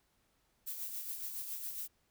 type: noise with tremolo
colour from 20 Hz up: violet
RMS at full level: -40 dBFS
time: 0.66-1.88 s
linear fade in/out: 20 ms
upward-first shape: sine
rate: 7.2 Hz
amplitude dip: 45%
effects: pink hiss -75 dBFS RMS until 2.1 s